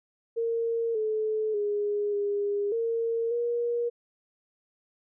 sine tone with pitch steps, 460.6 / 433.2 / 412.8 / 407.1 / 459.4 / 474.9 Hz, A#4 / A4 / G#4 / G#4 / A#4 / A#4, -21 / -27 / -10 / -35 / -25 / +32 cents, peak -25 dBFS, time 0.36-3.9 s, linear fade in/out 20 ms, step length 590 ms, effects none

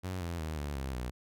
sawtooth tone with pitch steps, 92.5 / 85.31 / 78.69 / 72.57 / 66.94 / 61.74 Hz, F#2 / F2 / D#2 / D2 / C2 / B1, 0 / -40 / +20 / -20 / +40 / 0 cents, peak -31 dBFS, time 0.03-1.11 s, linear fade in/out 20 ms, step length 180 ms, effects none

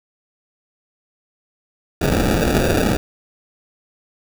white noise with sample-and-hold, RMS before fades -17 dBFS, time 2.01-2.97 s, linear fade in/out 5 ms, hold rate 1050 Hz, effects none

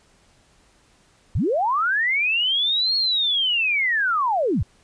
sine linear two-way sweep, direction up then down, 54.3 to 4343 to 54.3 Hz, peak -18 dBFS, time 1.35-4.63 s, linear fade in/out 5 ms, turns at 2.96 s, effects pink hiss -58 dBFS RMS until 4.83 s + resampled to 22050 Hz

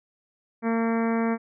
harmonic tone, 228.2 Hz, A#3, 37 cents flat, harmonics 1 / 2 / 3 / 4 / 5 / 6 / 7 / 8 / 9 / 10, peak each -23 / -29 / -33 / -35 / -37 / -39 / -40 / -41 / -42 / -43 dBFS, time 0.62-1.38 s, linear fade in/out 50 ms, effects none

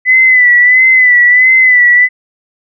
sine tone with vibrato, 2000 Hz, B6, 21 cents sharp, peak -3 dBFS, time 0.05-2.09 s, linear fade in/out 50 ms, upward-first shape sine, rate 1.5 Hz, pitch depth 51 cents each way, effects none

